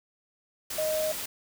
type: tone in noise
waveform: sine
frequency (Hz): 622.3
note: D#5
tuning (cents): 0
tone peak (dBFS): -26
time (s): 0.78-1.12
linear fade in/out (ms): 5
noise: white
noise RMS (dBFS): -35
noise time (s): 0.7-1.26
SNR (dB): +6
effects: none